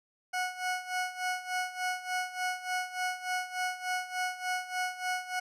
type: tone with tremolo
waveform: 20% pulse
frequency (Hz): 733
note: F#5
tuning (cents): -16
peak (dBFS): -24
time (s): 0.33-5.4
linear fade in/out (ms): 10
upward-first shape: sine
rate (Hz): 3.4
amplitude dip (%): 80
effects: low-pass 10000 Hz 12 dB/octave